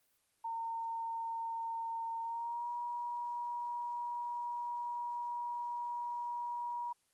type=tone with pitch glide; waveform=sine; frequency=914 to 958.3 Hz; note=A#5 to A#5; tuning=-34 to +48 cents; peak=-36 dBFS; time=0.44-6.93 s; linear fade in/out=10 ms; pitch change=+82 cents; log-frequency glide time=2.21-2.69 s; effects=white hiss -75 dBFS RMS until 7.13 s + Opus 24 kbps